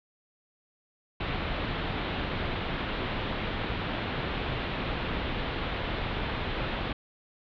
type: low-pass noise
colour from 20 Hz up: pink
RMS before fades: -32 dBFS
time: 1.2-6.93 s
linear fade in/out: 5 ms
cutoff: 3800 Hz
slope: 48 dB/octave
effects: none